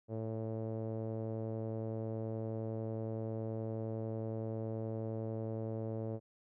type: tone with low-pass filter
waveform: sawtooth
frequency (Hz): 111.2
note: A2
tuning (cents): +19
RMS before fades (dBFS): -39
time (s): 0.08-6.2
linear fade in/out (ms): 50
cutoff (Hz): 530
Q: 2.8
effects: none